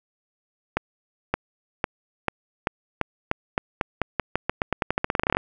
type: accelerating click train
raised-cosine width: 0.5 ms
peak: -6 dBFS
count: 28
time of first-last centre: 0.77-5.369 s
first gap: 570 ms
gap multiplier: 0.88
effects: none